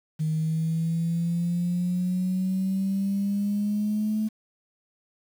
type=exponential sweep; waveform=sine; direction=up; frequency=155.56 to 217.5 Hz; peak=-22 dBFS; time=0.19-4.29 s; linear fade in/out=20 ms; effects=tanh soft clip ceiling -18 dBFS + 8-bit